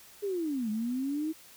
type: linear two-way sweep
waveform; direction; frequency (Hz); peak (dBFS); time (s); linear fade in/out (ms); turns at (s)
sine; down then up; 417.8 to 208.6 to 321.7; -29; 0.22-1.33; 20; 0.7
effects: white hiss -54 dBFS RMS until 1.56 s